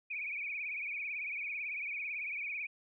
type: tone with vibrato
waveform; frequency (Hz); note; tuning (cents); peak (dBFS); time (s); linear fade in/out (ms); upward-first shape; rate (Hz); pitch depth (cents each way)
sine; 2364; D7; +11; -36; 0.1-2.67; 10; triangle; 18; 130
effects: none